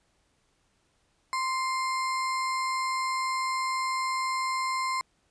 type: tone with sample-and-hold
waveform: sine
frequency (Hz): 1042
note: C6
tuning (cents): -7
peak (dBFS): -26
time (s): 1.33-5.01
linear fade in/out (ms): 0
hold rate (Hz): 3150
effects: pink hiss -70 dBFS RMS until 5.3 s + resampled to 22050 Hz